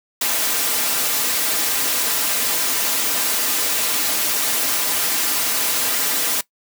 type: noise with comb filter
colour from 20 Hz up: white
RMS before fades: -20 dBFS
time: 0.21-6.41 s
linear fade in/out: 5 ms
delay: 5.4 ms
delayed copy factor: -0.55
effects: noise-tail reverb RT60 0.1 s tail -19 dB re dry + high-pass 200 Hz 12 dB/octave